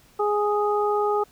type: harmonic tone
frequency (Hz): 415.3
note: G#4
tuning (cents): 0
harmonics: 1 / 2 / 3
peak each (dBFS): -22 / -25 / -27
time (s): 0.19-1.24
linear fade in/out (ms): 10
effects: pink hiss -56 dBFS RMS until 1.31 s